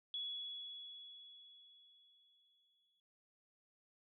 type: tone with exponential decay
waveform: sine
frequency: 3379 Hz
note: G#7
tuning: 29 cents sharp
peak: -39 dBFS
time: 0.14-3 s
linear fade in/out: 1 ms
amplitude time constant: 620 ms
effects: none